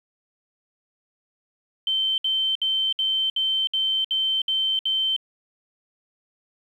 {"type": "tone bursts", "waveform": "sine", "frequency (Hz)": 3101, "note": "G7", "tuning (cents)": -19, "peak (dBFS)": -20, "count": 9, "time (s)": [1.87, 5.164], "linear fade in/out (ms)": 2, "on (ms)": 310, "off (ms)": 63, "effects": ["9-bit"]}